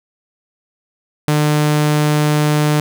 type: tone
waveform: sawtooth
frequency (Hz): 150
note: D3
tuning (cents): +37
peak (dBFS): -8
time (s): 1.28-2.8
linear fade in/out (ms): 0
effects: none